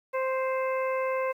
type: harmonic tone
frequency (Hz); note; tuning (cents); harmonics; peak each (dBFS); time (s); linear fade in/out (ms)
523.3; C5; 0; 1 / 2 / 3 / 4 / 5; -27 / -32 / -41 / -38 / -42; 0.13-1.33; 20
effects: 10-bit